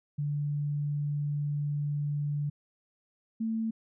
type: tone pair in turn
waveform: sine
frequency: 146 / 223.5 Hz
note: D3 / A3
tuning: -10 / +27 cents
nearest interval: perfect fifth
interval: 737 cents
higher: second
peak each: -28 dBFS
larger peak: neither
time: 0.18-2.5 / 3.4-3.71 s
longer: first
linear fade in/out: 10 ms
effects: none